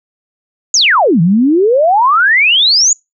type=exponential two-way sweep; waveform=sine; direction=down then up; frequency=7040 to 157.7 to 7040 Hz; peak=-6 dBFS; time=0.74-2.93 s; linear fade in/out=2 ms; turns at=1.21 s; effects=noise-tail reverb RT60 0.2 s tail -26 dB re dry